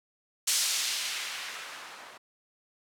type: noise with low-pass filter sweep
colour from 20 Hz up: violet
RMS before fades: -33 dBFS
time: 0.47-2.18 s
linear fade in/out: 10 ms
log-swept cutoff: 6400 to 870 Hz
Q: 0.88
effects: none